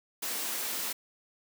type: high-pass noise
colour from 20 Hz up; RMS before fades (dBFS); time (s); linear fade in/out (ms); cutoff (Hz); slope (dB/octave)
white; -34; 0.22-0.93; 10; 180; 48
effects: none